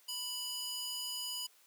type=tone with high-pass filter; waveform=square; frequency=987.8 Hz; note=B5; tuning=in tune; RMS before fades=-40 dBFS; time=0.08-1.47 s; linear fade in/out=10 ms; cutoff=3800 Hz; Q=1.5; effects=white hiss -65 dBFS RMS until 1.66 s + high-pass 400 Hz 12 dB/octave

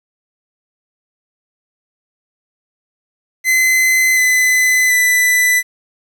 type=tone with pitch steps; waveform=45% pulse; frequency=2042 / 2016 / 1990.8 Hz; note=C7 / B6 / B6; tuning=-43 / +35 / +13 cents; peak=-10 dBFS; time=3.44-5.63 s; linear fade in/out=50 ms; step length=730 ms; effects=8-bit

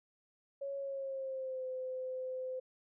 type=tone with pitch glide; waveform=sine; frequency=554.4 to 514.3 Hz; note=C#5 to C5; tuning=0 to -30 cents; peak=-37 dBFS; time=0.61-2.6 s; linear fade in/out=10 ms; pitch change=-130 cents; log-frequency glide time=0.77-1.65 s; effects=none

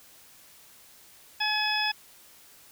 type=harmonic tone; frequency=850 Hz; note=G#5; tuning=40 cents sharp; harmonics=1 / 2 / 3 / 4 / 6; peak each=-31 / -31 / -31 / -31 / -31 dBFS; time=1.4-1.92 s; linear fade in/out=10 ms; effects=white hiss -54 dBFS RMS until 2.71 s

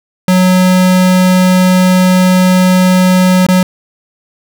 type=tone with dropouts; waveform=square; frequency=183.9 Hz; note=F#3; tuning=10 cents flat; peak=-6 dBFS; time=0.28-3.63 s; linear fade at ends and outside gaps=2 ms; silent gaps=3.466-3.486 s; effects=none

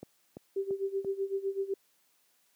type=click train; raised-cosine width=2 ms; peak=-28 dBFS; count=4; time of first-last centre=0.03-1.047 s; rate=2.95 Hz
type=tone with tremolo; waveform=sine; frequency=391.1 Hz; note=G4; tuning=4 cents flat; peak=-27 dBFS; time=0.56-1.74 s; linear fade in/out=5 ms; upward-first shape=sine; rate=7.9 Hz; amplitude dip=85%
effects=white hiss -70 dBFS RMS until 2.55 s + high-pass 150 Hz 12 dB/octave

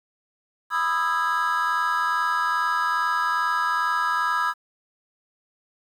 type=chord; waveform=triangle; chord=E major seventh; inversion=second; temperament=just; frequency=988.9 / 1236.1 / 1318.5 / 1648.1 Hz; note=B5 / D#6 / E6 / G#6; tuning=+2 / -12 / 0 / -14 cents; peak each=-24 dBFS; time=0.7-4.54 s; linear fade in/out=50 ms; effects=tanh soft clip ceiling -12 dBFS + 9-bit

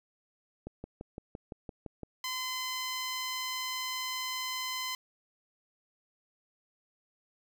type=click train; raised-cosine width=2 ms; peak=-27 dBFS; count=9; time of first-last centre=0.67-2.033 s; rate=5.87 Hz
type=tone; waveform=10% pulse; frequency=1025 Hz; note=C6; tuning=36 cents flat; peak=-25 dBFS; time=2.24-4.95 s; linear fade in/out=2 ms
effects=none

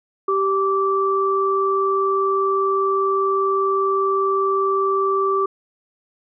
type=tone pair together; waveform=sine; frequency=390 / 1165 Hz; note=G4 / D6; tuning=-9 / -14 cents; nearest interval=octave + perfect fifth; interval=1895 cents; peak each=-19 dBFS; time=0.28-5.46 s; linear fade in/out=5 ms; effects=none

